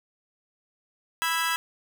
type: chord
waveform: 25% pulse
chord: E major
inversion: second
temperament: equal with one note detuned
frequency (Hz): 987.8 / 1318.5 / 1641.2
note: B5 / E6 / G#6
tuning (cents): 0 / 0 / -21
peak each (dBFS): -25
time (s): 1.22-1.56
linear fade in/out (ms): 0
effects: none